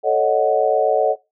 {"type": "chord", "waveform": "sine", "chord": "D# half-diminished seventh", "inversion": "second", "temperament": "equal", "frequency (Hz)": [440, 554.4, 622.3, 740], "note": ["A4", "C#5", "D#5", "F#5"], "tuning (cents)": [0, 0, 0, 0], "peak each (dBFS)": -19, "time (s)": [0.03, 1.16], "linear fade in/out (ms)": 50, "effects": ["noise-tail reverb RT60 0.2 s tail -18 dB re dry"]}